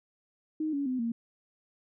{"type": "tone with pitch steps", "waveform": "sine", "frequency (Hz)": [311.1, 282, 255.6, 231.7], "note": ["D#4", "C#4", "C4", "A#3"], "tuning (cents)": [0, 30, -40, -10], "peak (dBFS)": -28, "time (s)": [0.6, 1.12], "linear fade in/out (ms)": 5, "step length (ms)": 130, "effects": []}